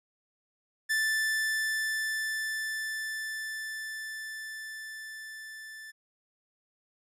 45% pulse tone with level ramp, 1760 Hz, A6, in tune, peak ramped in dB -25 to -43 dBFS, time 0.89-5.92 s, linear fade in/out 20 ms, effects resampled to 32000 Hz

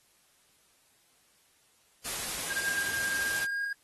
white noise, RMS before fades -35 dBFS, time 2.04-3.46 s, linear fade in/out 20 ms
triangle tone with pitch glide, 1608 to 1628.6 Hz, G6 to G#6, +44 to -34 cents, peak -28 dBFS, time 2.5-3.73 s, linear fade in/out 5 ms, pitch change +22 cents, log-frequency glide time 3.38-3.61 s
effects white hiss -66 dBFS RMS until 3.83 s + AAC 32 kbps

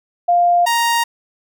sine / sawtooth tone pair in turn, 700 / 934.4 Hz, F5 / A#5, +4 / +4 cents, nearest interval perfect fourth, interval 500 cents, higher second, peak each -10 dBFS, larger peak neither, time 0.28-0.66 / 0.66-1.04 s, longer neither, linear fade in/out 10 ms, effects none

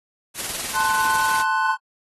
white noise with tremolo, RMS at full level -26 dBFS, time 0.34-1.45 s, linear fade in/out 50 ms, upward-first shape sine, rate 20 Hz, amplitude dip 45%
triangle chord, F# diminished, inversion first, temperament equal with one note detuned, 880 / 1046.5 / 1491.1 Hz, A5 / C6 / F#6, 0 / 0 / +13 cents, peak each -21 dBFS, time 0.73-1.77 s, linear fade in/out 50 ms
effects AAC 32 kbps

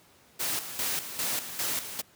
white noise with tremolo, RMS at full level -30 dBFS, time 0.39-2.02 s, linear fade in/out 20 ms, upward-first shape square, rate 2.5 Hz, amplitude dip 65%, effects pink hiss -59 dBFS RMS until 2.15 s + high-pass 100 Hz 12 dB/octave

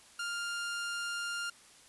sawtooth tone, 1401 Hz, F6, 5 cents sharp, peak -31 dBFS, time 0.19-1.5 s, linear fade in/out 5 ms, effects white hiss -58 dBFS RMS until 1.88 s + resampled to 24000 Hz

